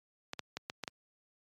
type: clicks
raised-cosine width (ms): 0.2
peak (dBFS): -20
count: 6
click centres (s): 0.334 / 0.393 / 0.57 / 0.699 / 0.837 / 0.878
effects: high-pass 100 Hz 12 dB/octave + MP3 96 kbps